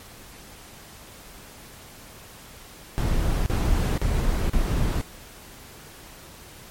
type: noise bursts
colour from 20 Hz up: brown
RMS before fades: -22 dBFS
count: 4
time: 2.98-5.014 s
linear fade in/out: 0 ms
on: 480 ms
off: 38 ms
effects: pink hiss -45 dBFS RMS until 6.7 s + MP3 64 kbps